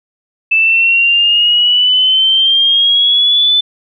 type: exponential sweep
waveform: sine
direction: up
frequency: 2630 to 3520 Hz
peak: -7 dBFS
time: 0.51-3.61 s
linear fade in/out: 10 ms
effects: none